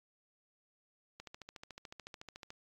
click train, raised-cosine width 0.2 ms, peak -30 dBFS, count 19, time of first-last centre 1.2-2.504 s, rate 13.8 Hz, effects AAC 64 kbps

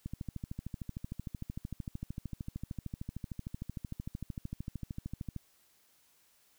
click train, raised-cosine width 5 ms, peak -26 dBFS, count 71, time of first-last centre 0.06-5.363 s, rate 13.2 Hz, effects white hiss -68 dBFS RMS until 6.58 s

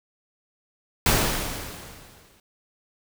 pink noise with exponential decay, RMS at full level -18 dBFS, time 1.06-2.4 s, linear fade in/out 2 ms, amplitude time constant 290 ms, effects none

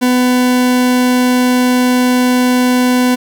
40% pulse tone, 250 Hz, B3, 21 cents sharp, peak -8 dBFS, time 0.01-3.16 s, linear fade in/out 20 ms, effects 8-bit

